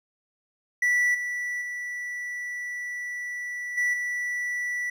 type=tone with level steps; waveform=triangle; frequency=1960 Hz; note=B6; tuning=14 cents flat; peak=-18 / -26 / -29 / -20 / -25 dBFS; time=0.82-4.9 s; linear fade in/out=5 ms; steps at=1.14 / 1.61 / 3.77 / 3.93 s; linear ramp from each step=10 ms; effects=none